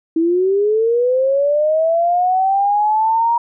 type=linear sweep; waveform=sine; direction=up; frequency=320 to 947 Hz; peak=-12 dBFS; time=0.16-3.38 s; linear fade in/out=5 ms; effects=none